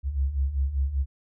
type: beating tone pair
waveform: sine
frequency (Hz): 65 / 70.1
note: C2 / C#2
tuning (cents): -11 / +20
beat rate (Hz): 5.1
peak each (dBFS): -29 / -24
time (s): 0.03-1.06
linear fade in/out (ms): 50
effects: none